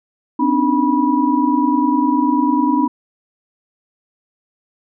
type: tone cluster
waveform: sine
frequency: 255.9 / 285.3 / 305.3 / 976 Hz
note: C4 / C#4 / D#4 / B5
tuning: -38 / +50 / -33 / -21 cents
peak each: -18 dBFS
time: 0.39-2.88 s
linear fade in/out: 10 ms
effects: none